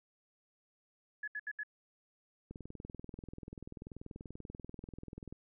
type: tone bursts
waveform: sine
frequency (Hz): 1699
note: G#6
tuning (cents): +39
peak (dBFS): -37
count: 4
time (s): 1.23-1.634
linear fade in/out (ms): 5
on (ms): 47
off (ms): 72
type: click train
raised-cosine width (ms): 3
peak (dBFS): -33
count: 59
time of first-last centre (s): 2.51-5.326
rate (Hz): 20.6
effects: none